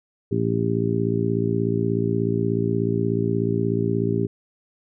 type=harmonic tone; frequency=56.6 Hz; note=A1; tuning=50 cents sharp; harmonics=2 / 3 / 4 / 5 / 6 / 7; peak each=-25 / -26 / -28 / -28 / -30 / -25 dBFS; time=0.31-4.27 s; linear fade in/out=10 ms; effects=none